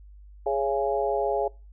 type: harmonic tone with a mistuned harmonic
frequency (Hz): 138.59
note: C#3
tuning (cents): 0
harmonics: 3 / 4 / 5 / 6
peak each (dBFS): -27 / -28 / -29 / -30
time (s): 0.46-1.48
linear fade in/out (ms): 5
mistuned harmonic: 5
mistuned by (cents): -32
effects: noise-tail reverb RT60 0.3 s tail -23 dB re dry + added 50 Hz sine -45 dBFS peak until 1.72 s